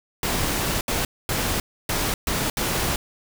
pink noise bursts at uneven times, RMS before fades -24 dBFS, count 6, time 0.23-0.81 / 0.88-1.05 / 1.29-1.6 / 1.89-2.14 / 2.27-2.5 / 2.57-2.96 s, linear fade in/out 2 ms, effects none

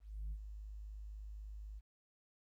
sine tone with ADSR envelope, 51.91 Hz, G#1, in tune, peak -36 dBFS, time 0-1.81 s, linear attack 310 ms, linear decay 66 ms, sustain -9 dB, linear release 32 ms, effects tanh soft clip ceiling -38 dBFS + 13-bit

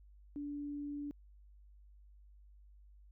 sine tone, 289.4 Hz, D4, 25 cents flat, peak -39 dBFS, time 0.36-1.11 s, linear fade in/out 0 ms, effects added 50 Hz sine -57 dBFS peak until 3.11 s

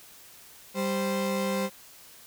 35% pulse tone pair together, 196 / 523.3 Hz, G3 / C5, 0 / 0 cents, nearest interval octave + perfect fourth, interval 1700 cents, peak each -27 / -28 dBFS, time 0.74-1.7 s, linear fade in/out 50 ms, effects white hiss -51 dBFS RMS until 2.26 s

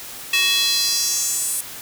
square tone with high-pass filter sweep, 372.8 Hz, F#4, 13 cents sharp, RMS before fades -20 dBFS, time 0.33-1.61 s, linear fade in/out 5 ms, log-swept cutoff 2700 to 9700 Hz, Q 3, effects white hiss -35 dBFS RMS until 1.81 s

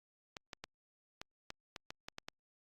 clicks, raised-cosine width 0.2 ms, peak -26 dBFS, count 10, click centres 0.368 / 0.532 / 0.64 / 1.215 / 1.504 / 1.762 / 1.905 / 2.085 / 2.184 / 2.285 s, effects Opus 48 kbps

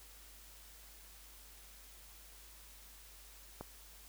click, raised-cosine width 1 ms, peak -29 dBFS, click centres 3.61 s, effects added 50 Hz sine -59 dBFS peak until 4.08 s + white hiss -58 dBFS RMS until 4.08 s

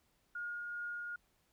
sine tone with tremolo, 1428 Hz, F6, 38 cents sharp, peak -38 dBFS, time 0.35-1.16 s, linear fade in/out 5 ms, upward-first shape triangle, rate 2.5 Hz, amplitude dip 25%, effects pink hiss -75 dBFS RMS until 1.52 s

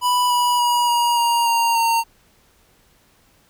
square tone with pitch steps, 987.8 / 975.9 / 964.1 / 952.5 / 941 / 929.7 / 918.5 Hz, B5 / B5 / B5 / A#5 / A#5 / A#5 / A#5, 0 / -21 / -42 / +37 / +16 / -5 / -26 cents, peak -16 dBFS, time 0.01-2.04 s, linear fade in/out 50 ms, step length 290 ms, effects pink hiss -57 dBFS RMS until 3.49 s

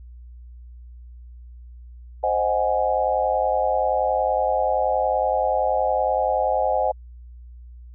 sine chord, Ab dominant seventh, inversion first, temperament equal, 523.3 / 622.3 / 740 / 830.6 Hz, C5 / Eb5 / Gb5 / Ab5, 0 / 0 / 0 / 0 cents, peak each -24 dBFS, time 2.23-6.92 s, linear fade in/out 10 ms, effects added 60 Hz sine -39 dBFS peak until 7.94 s

